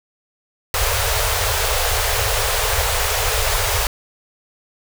pink band-stop noise, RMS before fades -19 dBFS, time 0.74-3.87 s, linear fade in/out 2 ms, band 110 to 410 Hz, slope 96 dB/octave, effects none

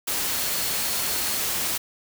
sine tone in noise, 4322 Hz, C#8, 45 cents flat, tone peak -36 dBFS, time 0.27-1.38 s, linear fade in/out 10 ms, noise white, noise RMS -26 dBFS, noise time 0.07-1.78 s, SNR -13 dB, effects none

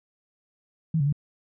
sine tone with pitch steps, 160.7 / 140 / 146.2 Hz, E3 / C#3 / D3, -44 / +18 / -7 cents, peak -20 dBFS, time 0.94-1.126 s, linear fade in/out 5 ms, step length 62 ms, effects none

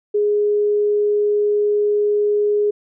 sine tone, 415.3 Hz, G#4, in tune, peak -14 dBFS, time 0.14-2.71 s, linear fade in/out 10 ms, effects none

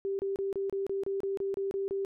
sine tone bursts, 392 Hz, G4, in tune, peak -29 dBFS, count 12, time 0.05-2.049 s, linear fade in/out 0 ms, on 140 ms, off 29 ms, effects none

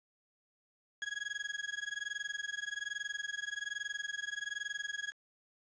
35% pulse tone with amplitude modulation, 1661.2 Hz, G#6, in tune, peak -32 dBFS, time 1.02-5.12 s, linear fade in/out 0 ms, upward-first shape sine, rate 21.2 Hz, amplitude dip 95%, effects resampled to 16000 Hz + 11-bit

